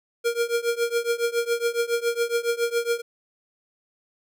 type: tone with tremolo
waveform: square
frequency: 470 Hz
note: A#4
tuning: 14 cents sharp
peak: -19 dBFS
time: 0.24-3.02 s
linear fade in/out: 20 ms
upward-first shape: triangle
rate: 7.2 Hz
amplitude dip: 95%
effects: none